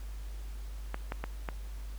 clicks, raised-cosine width 0.5 ms, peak -20 dBFS, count 4, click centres 0.944 / 1.121 / 1.24 / 1.488 s, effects added 50 Hz sine -38 dBFS peak until 1.98 s + pink hiss -56 dBFS RMS until 1.98 s

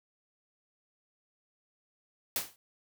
white noise with exponential decay, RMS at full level -28 dBFS, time 2.36-2.56 s, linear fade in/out 1 ms, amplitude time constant 43 ms, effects none

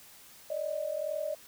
sine tone pair together, 580.2 / 622.3 Hz, D5 / D#5, -21 / 0 cents, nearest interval minor second, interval 121 cents, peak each -35 / -33 dBFS, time 0.5-1.35 s, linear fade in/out 5 ms, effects white hiss -54 dBFS RMS until 1.47 s

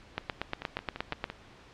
two click trains, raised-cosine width 0.3 ms, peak -14 / -21 dBFS, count 10 / 5, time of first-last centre 0.18-1.241 / 0.62-1.3 s, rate 8.48 / 5.88 Hz, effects pink hiss -54 dBFS RMS until 1.73 s + low-pass 4000 Hz 12 dB/octave

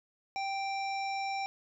harmonic tone, 784 Hz, G5, in tune, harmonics 1 / 3 / 5 / 7 / 9, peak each -33 / -39 / -50 / -45 / -57 dBFS, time 0.36-1.46 s, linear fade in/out 0 ms, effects none

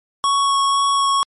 square tone with vibrato, 1108.7 Hz, C#6, in tune, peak -15 dBFS, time 0.24-1.23 s, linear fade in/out 0 ms, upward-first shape sine, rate 2 Hz, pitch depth 9 cents each way, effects MP3 48 kbps

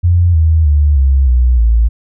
sine tone with pitch steps, 87.31 / 80.06 / 73.42 / 67.33 / 61.74 / 56.61 Hz, F2 / D#2 / D2 / C#2 / B1 / A1, 0 / +50 / 0 / -50 / 0 / +50 cents, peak -6 dBFS, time 0.03-1.89 s, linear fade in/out 20 ms, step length 310 ms, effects none

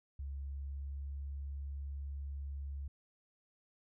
sine tone with pitch glide, 69.3 to 69.94 Hz, C#2 to C#2, 0 to +16 cents, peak -39 dBFS, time 0.19-2.88 s, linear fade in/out 5 ms, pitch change +16 cents, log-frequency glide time 0.42-1.24 s, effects none

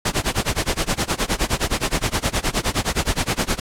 pink noise with tremolo, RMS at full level -18 dBFS, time 0.05-3.6 s, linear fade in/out 5 ms, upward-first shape sine, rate 9.6 Hz, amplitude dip 95%, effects low-pass 10000 Hz 12 dB/octave

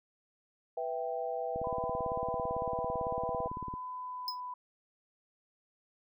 sine chord, E minor, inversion second, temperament equal, 493.9 / 659.3 / 784 Hz, B4 / E5 / G5, 0 / 0 / 0 cents, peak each -37 / -37 / -38 dBFS, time 0.77-3.48 s, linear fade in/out 5 ms
click train, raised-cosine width 3 ms, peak -29 dBFS, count 40, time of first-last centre 1.56-3.739 s, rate 17.9 Hz
sine tone with vibrato, 1000 Hz, B5, 21 cents sharp, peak -38 dBFS, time 1.64-4.54 s, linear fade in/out 5 ms, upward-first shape sine, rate 0.58 Hz, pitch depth 9 cents each way
square tone with exponential decay, 5100 Hz, D#8, 42 cents sharp, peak -30 dBFS, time 4.28-4.4 s, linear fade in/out 1 ms, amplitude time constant 24 ms
effects none

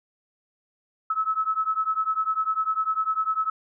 sine beating tone pair, 1293 / 1303 Hz, E6 / E6, -34 / -20 cents, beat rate 10 Hz, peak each -25 / -26 dBFS, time 1.1-3.5 s, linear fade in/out 5 ms, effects none

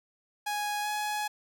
sawtooth tone with pitch glide, 830.6 to 840.3 Hz, G#5 to G#5, 0 to +20 cents, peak -26 dBFS, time 0.46-1.28 s, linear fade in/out 10 ms, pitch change +20 cents, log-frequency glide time 0.82-0.87 s, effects none

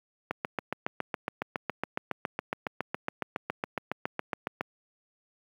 click train, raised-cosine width 0.5 ms, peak -14 dBFS, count 32, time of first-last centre 0.31-4.61 s, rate 7.21 Hz, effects high-pass 150 Hz 12 dB/octave + 9-bit

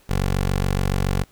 15% pulse tone, 47.1 Hz, F#1, 32 cents sharp, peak -13 dBFS, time 0.09-1.24 s, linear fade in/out 10 ms, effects pink hiss -56 dBFS RMS until 1.31 s

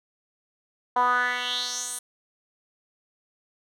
10% pulse tone with band-pass filter sweep, 246.9 Hz, B3, in tune, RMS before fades -26 dBFS, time 0.96-1.99 s, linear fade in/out 5 ms, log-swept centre 890 to 9900 Hz, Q 4.1, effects none

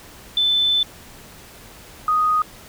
sine tone pair in turn, 3520 / 1244.5 Hz, A7 / D#6, 0 / 0 cents, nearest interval octave + tritone, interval 1800 cents, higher first, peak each -15 dBFS, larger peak neither, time 0.37-0.83 / 2.08-2.42 s, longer first, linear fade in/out 2 ms, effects pink hiss -43 dBFS RMS until 2.68 s

